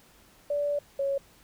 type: tone pair in turn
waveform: sine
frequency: 580 / 553.1 Hz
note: D5 / C#5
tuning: -22 / -4 cents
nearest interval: minor second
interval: 82 cents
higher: first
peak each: -25 dBFS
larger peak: neither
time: 0.5-0.79 / 0.99-1.18 s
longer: first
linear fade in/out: 5 ms
effects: pink hiss -58 dBFS RMS until 1.43 s